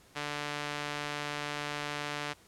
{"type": "tone with band-pass filter", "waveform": "sawtooth", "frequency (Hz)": 146.83, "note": "D3", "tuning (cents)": 0, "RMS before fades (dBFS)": -37, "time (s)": [0.15, 2.34], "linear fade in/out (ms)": 20, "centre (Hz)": 2400, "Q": 0.62, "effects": ["pink hiss -60 dBFS RMS until 2.47 s", "low-pass 12000 Hz 12 dB/octave"]}